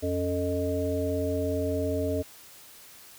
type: harmonic tone with a mistuned harmonic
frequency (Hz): 88.3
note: F2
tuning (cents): +20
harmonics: 1 / 3 / 5 / 7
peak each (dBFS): -31 / -31 / -31 / -31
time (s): 0.02-2.23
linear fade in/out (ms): 20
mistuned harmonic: 3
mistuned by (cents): +71
effects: white hiss -50 dBFS RMS until 3.18 s